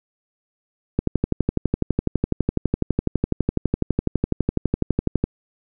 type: click train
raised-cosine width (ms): 3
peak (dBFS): -5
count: 52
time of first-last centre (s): 0.99-5.24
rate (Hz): 12
effects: none